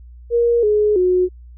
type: tone with pitch steps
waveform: sine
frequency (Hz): 472 / 420.7 / 364.5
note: A#4 / G#4 / F#4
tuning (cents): +22 / +22 / -26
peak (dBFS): -12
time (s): 0.3-1.29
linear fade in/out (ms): 50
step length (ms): 330
effects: added 60 Hz sine -37 dBFS peak until 1.57 s